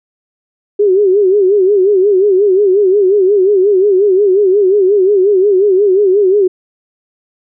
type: tone with vibrato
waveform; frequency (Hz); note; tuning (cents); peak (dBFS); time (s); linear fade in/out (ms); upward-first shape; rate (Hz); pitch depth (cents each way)
sine; 392; G4; 0; -6; 0.79-6.48; 10; sine; 5.6; 120
effects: none